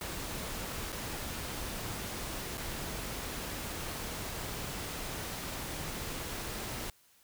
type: noise with dropouts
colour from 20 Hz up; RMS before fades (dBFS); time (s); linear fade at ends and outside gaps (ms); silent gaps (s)
pink; -39; 0.01-6.9; 2; 0.922-0.926 / 2.574-2.578
effects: white hiss -65 dBFS RMS until 7.23 s